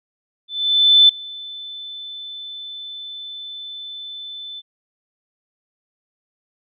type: tone with ADSR envelope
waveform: sine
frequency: 3520 Hz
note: A7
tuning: in tune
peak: -6 dBFS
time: 0.48-4.62 s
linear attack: 610 ms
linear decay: 5 ms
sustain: -24 dB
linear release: 35 ms
effects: none